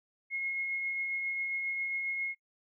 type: tone with tremolo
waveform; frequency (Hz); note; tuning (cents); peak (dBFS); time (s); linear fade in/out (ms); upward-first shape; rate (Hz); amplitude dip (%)
sine; 2161; C#7; -45; -30; 0.3-2.35; 50; triangle; 7.4; 30
effects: noise-tail reverb RT60 0.1 s tail -23 dB re dry